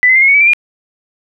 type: tone with pitch steps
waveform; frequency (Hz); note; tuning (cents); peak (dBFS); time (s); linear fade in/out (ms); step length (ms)
sine; 1991 / 2047 / 2105 / 2164 / 2225 / 2287 / 2351 / 2417; B6 / C7 / C7 / C#7 / C#7 / D7 / D7 / D7; +14 / -38 / +10 / -42 / +6 / -47 / +1 / +49; -5; 0.03-0.534; 0; 63
effects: none